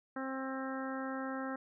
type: harmonic tone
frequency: 265.1 Hz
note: C4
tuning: 23 cents sharp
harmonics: 1 / 2 / 3 / 4 / 5 / 6 / 7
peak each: -39 / -43 / -46 / -48 / -45 / -47 / -51 dBFS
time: 0.16-1.56 s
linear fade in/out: 5 ms
effects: none